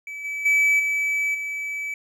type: tone with level steps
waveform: triangle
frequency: 2298 Hz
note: D7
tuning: 38 cents flat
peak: -30 / -25 / -14 / -19 / -25 dBFS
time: 0.07-1.94 s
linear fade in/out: 2 ms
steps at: 0.24 / 0.45 / 0.79 / 1.34 s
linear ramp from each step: 10 ms
effects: none